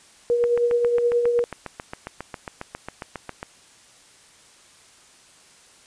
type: tone with tremolo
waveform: sine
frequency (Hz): 477.9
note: A#4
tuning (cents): +43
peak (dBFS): -15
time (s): 0.3-1.44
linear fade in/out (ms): 0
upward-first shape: triangle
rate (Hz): 9.5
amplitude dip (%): 50
type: click train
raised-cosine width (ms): 0.5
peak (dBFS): -16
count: 23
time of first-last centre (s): 0.44-3.429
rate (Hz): 7.36
effects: white hiss -52 dBFS RMS until 5.86 s + resampled to 22050 Hz